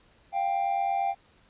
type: tone pair together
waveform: triangle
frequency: 698.5 / 787.3 Hz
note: F5 / G5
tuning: 0 / +7 cents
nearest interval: major second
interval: 207 cents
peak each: -28 / -24 dBFS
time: 0.32-1.15 s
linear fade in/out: 50 ms
effects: pink hiss -61 dBFS RMS until 1.49 s + resampled to 8000 Hz